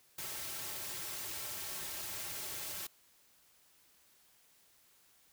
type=noise with comb filter; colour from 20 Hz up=white; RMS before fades=-42 dBFS; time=0.18-2.87 s; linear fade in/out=5 ms; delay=4.1 ms; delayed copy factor=-0.6; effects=white hiss -67 dBFS RMS until 5.32 s